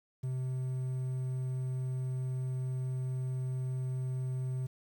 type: tone with quantisation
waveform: triangle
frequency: 128.9 Hz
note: C3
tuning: 26 cents flat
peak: -30 dBFS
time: 0.23-4.67 s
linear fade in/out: 10 ms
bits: 10
effects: none